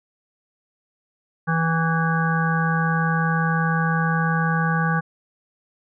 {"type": "harmonic tone with a mistuned harmonic", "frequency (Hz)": 163.6, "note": "E3", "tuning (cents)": -13, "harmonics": [1, 3, 5, 7, 9, 10], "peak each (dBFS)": [-20, -33, -28, -27, -27, -28], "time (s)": [1.47, 5.01], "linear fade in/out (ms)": 20, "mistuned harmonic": 9, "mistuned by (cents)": 21, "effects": []}